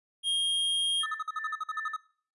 square tone, 3236 Hz, G#7, 46 cents flat, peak -26 dBFS, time 0.23-1.06 s, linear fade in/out 50 ms
sine tone with tremolo, 1771 Hz, A6, 11 cents sharp, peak -34 dBFS, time 1-1.99 s, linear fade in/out 50 ms, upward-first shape sine, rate 2.7 Hz, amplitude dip 100%
triangle tone bursts, 1268 Hz, D#6, 32 cents sharp, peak -28 dBFS, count 12, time 1.03-1.965 s, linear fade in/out 5 ms, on 33 ms, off 49 ms
effects noise-tail reverb RT60 0.5 s tail -20 dB re dry + resampled to 24000 Hz

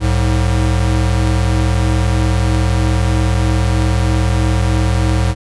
square tone pair together, 63.2 / 106.38 Hz, B1 / G#2, +41 / +42 cents, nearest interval major sixth, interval 901 cents, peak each -15 dBFS, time 0-5.35 s, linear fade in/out 50 ms, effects resampled to 24000 Hz

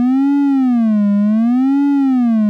triangle tone with vibrato, 239.8 Hz, A#3, 49 cents sharp, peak -8 dBFS, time 0-2.49 s, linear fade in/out 0 ms, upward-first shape sine, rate 0.67 Hz, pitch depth 290 cents each way, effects none

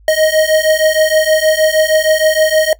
square beating tone pair, 622.3 / 628.7 Hz, D#5 / D#5, 0 / +18 cents, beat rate 6.4 Hz, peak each -13 dBFS, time 0.08-2.73 s, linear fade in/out 2 ms, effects noise-tail reverb RT60 0.1 s tail -19 dB re dry + added 51 Hz sine -41 dBFS peak until 2.79 s

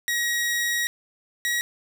sawtooth tone pair in turn, 1899 / 1909 Hz, A#6 / A#6, +32 / +41 cents, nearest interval unison, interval 9 cents, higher second, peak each -19 dBFS, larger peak neither, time 0.08-0.87 / 1.45-1.61 s, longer first, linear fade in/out 0 ms, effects none

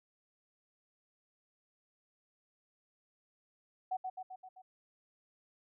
sine tone with echo, 747 Hz, F#5, 16 cents sharp, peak -32 dBFS, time 3.91-3.97 s, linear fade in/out 10 ms, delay 130 ms, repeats 5, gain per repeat -4 dB, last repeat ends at 4.62 s, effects none

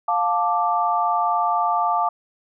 sine chord, D minor, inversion first, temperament just, 704.8 / 881 / 1174.7 Hz, F5 / A5 / D6, +16 / +2 / 0 cents, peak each -22 dBFS, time 0.08-2.09 s, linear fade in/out 5 ms, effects none

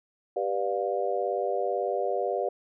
sine chord, G dominant seventh, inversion none, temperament just, 392 / 490 / 588 / 705.6 Hz, G4 / B4 / D5 / F5, 0 / -14 / +2 / +18 cents, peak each -31 dBFS, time 0.36-2.49 s, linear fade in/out 5 ms, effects none

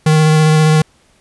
square tone with vibrato, 155.56 Hz, D#3, in tune, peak -8 dBFS, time 0.06-0.82 s, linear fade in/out 5 ms, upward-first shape square, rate 15 Hz, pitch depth 11 cents each way, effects pink hiss -53 dBFS RMS until 1.2 s + resampled to 24000 Hz

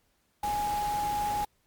sine tone in noise, 830.6 Hz, G#5, in tune, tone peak -27 dBFS, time 0.43-1.45 s, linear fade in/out 5 ms, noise pink, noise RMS -39 dBFS, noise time 0.43-1.45 s, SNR +9 dB, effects pink hiss -71 dBFS RMS until 1.66 s + MP3 96 kbps

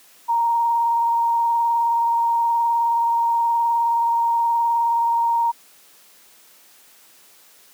sine tone with vibrato, 932.3 Hz, A#5, in tune, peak -16 dBFS, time 0.28-5.52 s, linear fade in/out 20 ms, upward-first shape triangle, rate 19 Hz, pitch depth 19 cents each way, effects white hiss -51 dBFS RMS until 7.73 s + high-pass 200 Hz 12 dB/octave

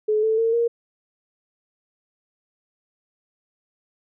sine tone with pitch steps, 427.8 / 440.8 / 454.3 / 468.1 Hz, A4 / A4 / A#4 / A#4, -49 / +3 / -45 / +7 cents, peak -17 dBFS, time 0.08-0.68 s, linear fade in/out 10 ms, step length 150 ms, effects none

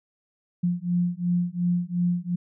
sine beating tone pair, 174.61 / 177.41 Hz, F3 / F3, 0 / +28 cents, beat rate 2.8 Hz, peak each -25 dBFS, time 0.63-2.36 s, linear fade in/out 10 ms, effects none

